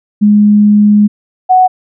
sine tone pair in turn, 208.1 / 741.6 Hz, G#3 / F#5, +4 / +4 cents, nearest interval octave + minor seventh, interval 2200 cents, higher second, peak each -3 dBFS, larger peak neither, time 0.21-1.08 / 1.49-1.68 s, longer first, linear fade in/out 20 ms, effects none

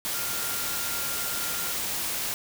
sine tone in noise, 1396.9 Hz, F6, in tune, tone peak -39 dBFS, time 0.14-1.72 s, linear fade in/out 0 ms, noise white, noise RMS -30 dBFS, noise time 0.05-2.34 s, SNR -12 dB, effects none

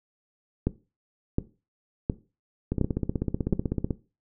two click trains, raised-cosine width 3 ms, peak -13 / -10 dBFS, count 20 / 5, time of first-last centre 2.72-3.908 / 0.67-3.527 s, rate 16 / 1.4 Hz, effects noise-tail reverb RT60 0.3 s tail -17 dB re dry

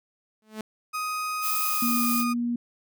sawtooth tone with exponential growth, 216.6 Hz, A3, 27 cents flat, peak -25 dBFS, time 0.42-0.61 s, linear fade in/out 2 ms, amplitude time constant 41 ms
35% pulse tone with pitch glide, 1251 to 1230.2 Hz, D#6 to D#6, +9 to -20 cents, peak -26 dBFS, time 0.93-2.34 s, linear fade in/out 20 ms, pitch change -29 cents, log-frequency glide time 1.65-1.99 s
violet noise, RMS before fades -28 dBFS, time 1.41-2.25 s, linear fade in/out 50 ms
sine tone, 238.7 Hz, A#3, 41 cents sharp, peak -24 dBFS, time 1.82-2.56 s, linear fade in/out 5 ms
effects none

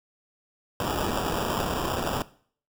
white noise with sample-and-hold, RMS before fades -28 dBFS, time 0.8-2.22 s, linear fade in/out 2 ms, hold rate 2100 Hz, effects noise-tail reverb RT60 0.5 s tail -18 dB re dry

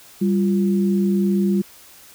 sine tone pair together, 196.18 / 348.8 Hz, G3 / F4, +2 / -2 cents, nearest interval minor seventh, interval 996 cents, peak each -16 / -23 dBFS, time 0.21-1.62 s, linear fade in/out 10 ms, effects white hiss -46 dBFS RMS until 2.14 s

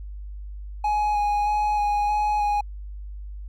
triangle tone with vibrato, 833 Hz, G#5, 5 cents sharp, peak -18 dBFS, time 0.84-2.61 s, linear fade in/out 5 ms, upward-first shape square, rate 1.6 Hz, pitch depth 12 cents each way, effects added 50 Hz sine -33 dBFS peak until 3.48 s

